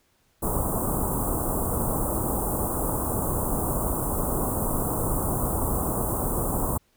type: band-stop noise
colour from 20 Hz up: pink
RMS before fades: -26 dBFS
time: 0.42-6.78 s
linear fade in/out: 10 ms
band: 1200 to 8400 Hz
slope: 48 dB/octave
effects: pink hiss -66 dBFS RMS until 6.96 s